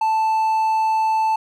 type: tone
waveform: triangle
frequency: 880 Hz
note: A5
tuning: in tune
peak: -14 dBFS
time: 0.01-1.36 s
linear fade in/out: 5 ms
effects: none